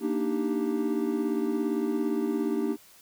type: chord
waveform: triangle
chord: Eb major seventh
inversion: second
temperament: equal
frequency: 233.1 / 293.7 / 311.1 / 392 Hz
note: Bb3 / D4 / Eb4 / G4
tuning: 0 / 0 / 0 / 0 cents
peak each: -29 dBFS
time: 0-2.77 s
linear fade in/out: 50 ms
effects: white hiss -55 dBFS RMS until 3.01 s